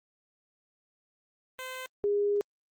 10% pulse / sine tone pair in turn, 515 / 408.8 Hz, C5 / G#4, -28 / -27 cents, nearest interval major third, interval 399 cents, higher first, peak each -29 / -24 dBFS, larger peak second, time 1.59-1.86 / 2.04-2.41 s, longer second, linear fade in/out 0 ms, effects Opus 32 kbps

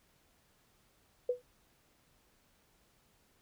sine tone with exponential decay, 494.4 Hz, B4, 2 cents sharp, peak -25 dBFS, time 1.29-1.42 s, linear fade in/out 5 ms, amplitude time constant 27 ms, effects pink hiss -70 dBFS RMS until 3.41 s

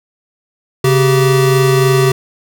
square tone pair together, 136.3 / 385.5 Hz, C#3 / G4, -29 / -29 cents, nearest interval octave + tritone, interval 1800 cents, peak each -12 dBFS, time 0.84-2.12 s, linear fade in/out 5 ms, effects none

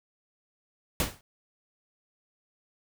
pink noise with exponential decay, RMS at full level -23 dBFS, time 1-1.21 s, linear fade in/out 1 ms, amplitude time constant 44 ms, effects none

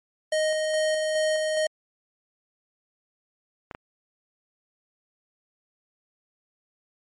square tone with tremolo, 622.3 Hz, D#5, in tune, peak -22 dBFS, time 0.32-1.67 s, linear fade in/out 5 ms, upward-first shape square, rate 2.4 Hz, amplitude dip 25%
clicks, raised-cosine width 0.5 ms, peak -21 dBFS, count 2, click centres 3.712 / 3.749 s
effects MP3 48 kbps

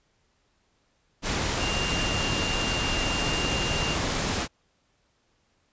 sine tone in noise, 2794 Hz, F7, in tune, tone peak -30 dBFS, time 1.58-3.97 s, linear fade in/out 50 ms, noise pink, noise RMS -27 dBFS, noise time 1.22-4.48 s, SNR -6 dB, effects pink hiss -69 dBFS RMS until 5.72 s + resampled to 16000 Hz

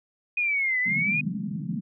sine exponential two-way sweep, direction down then up, 2489 to 1979 to 2489 Hz, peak -22 dBFS, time 0.37-1.21 s, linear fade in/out 5 ms, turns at 0.8 s
white band-pass noise, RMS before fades -31 dBFS, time 0.85-1.81 s, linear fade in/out 20 ms, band 150 to 220 Hz, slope 48 dB/octave
effects none

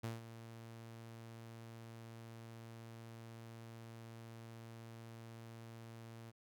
sawtooth tone with ADSR envelope, 114.5 Hz, A#2, 31 cents flat, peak -35 dBFS, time 0.03-6.32 s, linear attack 13 ms, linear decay 160 ms, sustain -12 dB, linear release 30 ms, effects none

